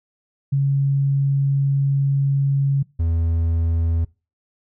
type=tone pair in turn; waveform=sine / triangle; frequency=138.59 / 82.72 Hz; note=C#3 / E2; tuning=0 / +7 cents; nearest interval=major sixth; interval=893 cents; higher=first; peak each=-15 dBFS; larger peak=neither; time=0.52-2.83 / 2.99-4.05 s; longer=first; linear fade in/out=10 ms; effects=noise-tail reverb RT60 0.3 s tail -23 dB re dry